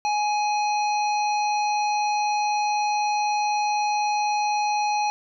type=harmonic tone; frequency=836 Hz; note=G#5; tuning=11 cents sharp; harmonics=1 / 3 / 5 / 7; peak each=-21 / -31 / -35 / -38 dBFS; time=0.05-5.1 s; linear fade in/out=0 ms; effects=none